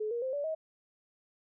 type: tone with pitch steps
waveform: sine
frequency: 428.6 / 472.8 / 521.6 / 575.4 / 634.8 Hz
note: A4 / A#4 / C5 / D5 / D#5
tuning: -45 / +24 / -5 / -36 / +35 cents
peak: -31 dBFS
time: 0-0.55 s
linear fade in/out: 10 ms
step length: 110 ms
effects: none